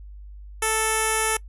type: tone with low-pass filter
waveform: 10% pulse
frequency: 440 Hz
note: A4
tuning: in tune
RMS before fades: -23 dBFS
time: 0.62-1.37 s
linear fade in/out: 5 ms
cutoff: 10000 Hz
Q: 5.4
effects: noise-tail reverb RT60 0.1 s tail -23 dB re dry + added 50 Hz sine -38 dBFS peak until 1.48 s